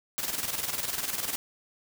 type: noise with tremolo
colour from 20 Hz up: white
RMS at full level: -30 dBFS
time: 0.18-1.36 s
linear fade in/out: 0 ms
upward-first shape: square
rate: 20 Hz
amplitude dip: 60%
effects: none